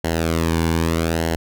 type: tone with flanger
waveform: sawtooth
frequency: 82.2 Hz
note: E2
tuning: 4 cents flat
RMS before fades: -20 dBFS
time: 0.04-1.36 s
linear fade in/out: 5 ms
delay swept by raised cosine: 0.82 to 1.58 ms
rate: 0.81 Hz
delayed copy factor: -0.7
effects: none